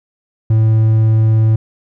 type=tone; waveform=triangle; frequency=110.4 Hz; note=A2; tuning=6 cents sharp; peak=-6 dBFS; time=0.5-1.56 s; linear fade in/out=5 ms; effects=none